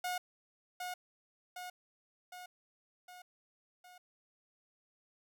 sawtooth tone with echo, 723 Hz, F#5, 40 cents flat, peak -31 dBFS, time 0.04-0.18 s, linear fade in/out 5 ms, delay 760 ms, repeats 5, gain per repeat -4 dB, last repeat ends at 3.98 s, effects none

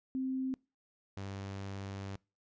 sine / sawtooth tone pair in turn, 261.8 / 98.06 Hz, C4 / G2, +1 / +1 cents, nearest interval octave + perfect fourth, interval 1700 cents, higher first, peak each -32 / -36 dBFS, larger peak first, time 0.15-0.54 / 1.17-2.16 s, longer second, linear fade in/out 0 ms, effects noise-tail reverb RT60 0.3 s tail -25 dB re dry + resampled to 16000 Hz

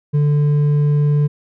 sine tone with hard clipping, 146.83 Hz, D3, in tune, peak -13 dBFS, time 0.13-1.28 s, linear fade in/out 20 ms, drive 4 dB, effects none

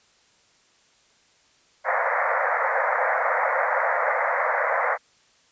pink band-pass noise, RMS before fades -23 dBFS, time 1.84-4.98 s, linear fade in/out 50 ms, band 500 to 2100 Hz, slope 96 dB/octave, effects white hiss -60 dBFS RMS until 5.51 s + resampled to 16000 Hz

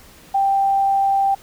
sine tone, 786 Hz, G5, 4 cents sharp, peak -14 dBFS, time 0.34-1.35 s, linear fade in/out 10 ms, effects pink hiss -46 dBFS RMS until 1.42 s

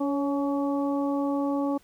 harmonic tone with a mistuned harmonic, 282.4 Hz, C#4, 32 cents sharp, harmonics 1 / 2 / 3 / 4, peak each -25 / -31 / -35 / -37 dBFS, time 0-1.78 s, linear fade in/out 10 ms, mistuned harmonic 2, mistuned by -26 cents, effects pink hiss -60 dBFS RMS until 1.83 s

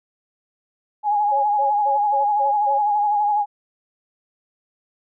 sine tone with vibrato, 830.6 Hz, G#5, in tune, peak -16 dBFS, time 1.03-3.46 s, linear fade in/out 50 ms, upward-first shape sine, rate 12 Hz, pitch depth 39 cents each way
sine tone bursts, 554.4 Hz, C#5, in tune, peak -24 dBFS, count 6, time 1.31-2.79 s, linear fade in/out 20 ms, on 130 ms, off 140 ms
effects none

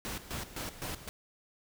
pink noise with tremolo, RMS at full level -38 dBFS, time 0.05-1.09 s, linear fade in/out 0 ms, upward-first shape square, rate 3.9 Hz, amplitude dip 75%, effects none

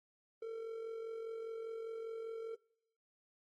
triangle tone with amplitude modulation, 451.8 Hz, A4, 46 cents sharp, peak -37 dBFS, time 0.42-2.55 s, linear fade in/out 5 ms, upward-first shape sine, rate 45 Hz, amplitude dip 45%, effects noise-tail reverb RT60 0.8 s tail -25 dB re dry + AAC 32 kbps

